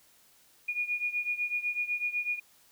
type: beating tone pair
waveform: sine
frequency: 2440 / 2448 Hz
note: D#7 / D#7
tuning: -34 / -29 cents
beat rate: 8 Hz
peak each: -31 / -34 dBFS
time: 0.68-2.4 s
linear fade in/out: 10 ms
effects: white hiss -62 dBFS RMS until 2.71 s